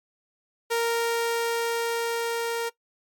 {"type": "tone with level ramp", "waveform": "sawtooth", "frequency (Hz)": 464.7, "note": "A#4", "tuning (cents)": -5, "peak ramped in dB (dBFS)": [-18, -22], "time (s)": [0.7, 2.7], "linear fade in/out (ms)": 20, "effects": ["noise-tail reverb RT60 0.1 s tail -19 dB re dry", "MP3 96 kbps"]}